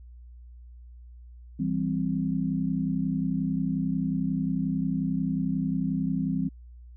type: chord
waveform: sine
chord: C major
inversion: first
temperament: equal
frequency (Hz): 164.81 / 196 / 261.6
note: E3 / G3 / C4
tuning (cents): 0 / 0 / 0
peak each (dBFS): -29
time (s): 1.59-6.49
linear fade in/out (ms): 10
effects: added 60 Hz sine -44 dBFS peak until 6.96 s